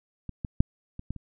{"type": "clicks", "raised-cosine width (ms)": 5, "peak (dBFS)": [-23, -19, -6, -25, -19, -28], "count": 6, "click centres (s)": [0.293, 0.448, 0.605, 0.994, 1.106, 1.163], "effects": []}